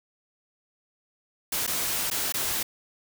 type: noise with dropouts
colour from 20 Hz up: white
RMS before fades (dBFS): -28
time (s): 1.52-2.63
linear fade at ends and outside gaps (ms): 5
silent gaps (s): 1.667-1.675 / 2.102-2.112 / 2.323-2.34
effects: none